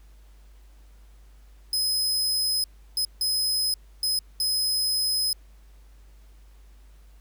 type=tone bursts at uneven times; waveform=sawtooth; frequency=5070 Hz; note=D#8; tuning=32 cents sharp; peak=-20 dBFS; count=5; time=1.73-2.64 / 2.97-3.05 / 3.21-3.74 / 4.03-4.19 / 4.4-5.33 s; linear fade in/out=2 ms; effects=added 50 Hz sine -48 dBFS peak until 7.2 s + pink hiss -63 dBFS RMS until 7.2 s